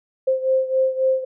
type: beating tone pair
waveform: sine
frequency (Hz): 523.3 / 527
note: C5 / C5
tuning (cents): 0 / +12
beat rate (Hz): 3.7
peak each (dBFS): -18 / -22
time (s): 0.27-1.25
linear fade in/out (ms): 10
effects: none